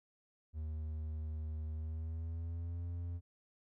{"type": "tone with pitch glide", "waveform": "triangle", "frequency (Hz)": [77.78, 86.3], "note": ["D#2", "F2"], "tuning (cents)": [0, -20], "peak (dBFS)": -36, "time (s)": [0.53, 3.21], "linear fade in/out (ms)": 50, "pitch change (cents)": 180, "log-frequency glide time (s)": [1.7, 2.85], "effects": []}